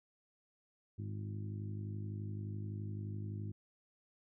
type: harmonic tone with a mistuned harmonic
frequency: 51.7 Hz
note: G#1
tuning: 7 cents flat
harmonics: 2 / 3 / 4 / 5 / 6 / 7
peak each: -40 / -50 / -49 / -56 / -54 / -56 dBFS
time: 0.98-3.52 s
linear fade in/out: 10 ms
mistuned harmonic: 7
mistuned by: -24 cents
effects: none